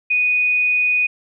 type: tone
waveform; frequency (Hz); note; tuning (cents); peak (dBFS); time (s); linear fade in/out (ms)
sine; 2480; D#7; -6; -14; 0.1-1.07; 10
effects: none